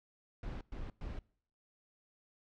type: noise bursts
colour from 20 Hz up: brown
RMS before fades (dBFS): -42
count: 3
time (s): 0.43-1.19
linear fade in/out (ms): 2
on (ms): 180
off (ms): 110
effects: noise-tail reverb RT60 0.6 s tail -24 dB re dry + low-pass 4000 Hz 12 dB/octave